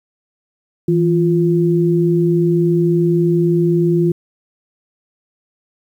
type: tone pair together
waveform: sine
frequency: 164.37 / 347.9 Hz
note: E3 / F4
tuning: -5 / -7 cents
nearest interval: octave + minor second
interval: 1298 cents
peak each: -14 dBFS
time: 0.88-4.12 s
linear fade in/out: 5 ms
effects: 8-bit